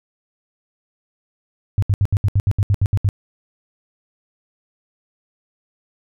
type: tone bursts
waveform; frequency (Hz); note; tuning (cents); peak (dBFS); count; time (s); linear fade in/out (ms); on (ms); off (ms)
sine; 100; G2; +35; -12; 12; 1.78-3.089; 0; 44; 71
effects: none